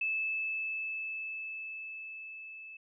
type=tone with level ramp; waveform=sine; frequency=2618 Hz; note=E7; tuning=13 cents flat; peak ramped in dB=-29 to -45 dBFS; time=0.01-2.77 s; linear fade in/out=5 ms; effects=none